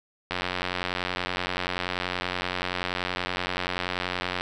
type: click train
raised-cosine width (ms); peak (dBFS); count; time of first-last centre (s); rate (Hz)
0.3; -11; 372; 0.31-4.409; 90.5
effects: none